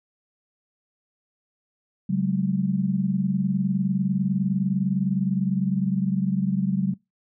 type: chord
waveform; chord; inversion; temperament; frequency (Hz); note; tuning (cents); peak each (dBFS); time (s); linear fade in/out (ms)
sine; C# suspended fourth; none; equal with one note detuned; 138.59 / 187.91 / 207.7; C#3 / F#3 / G#3; 0 / +27 / 0; -28 / -22 / -27; 2.09-6.94; 10
effects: noise-tail reverb RT60 0.2 s tail -23 dB re dry